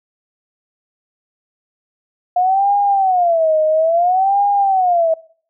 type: tone with vibrato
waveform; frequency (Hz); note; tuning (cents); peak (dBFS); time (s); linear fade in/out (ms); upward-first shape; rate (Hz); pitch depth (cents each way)
sine; 710; F5; +28; -11; 2.36-5.14; 5; sine; 0.59; 230
effects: noise-tail reverb RT60 0.5 s tail -22 dB re dry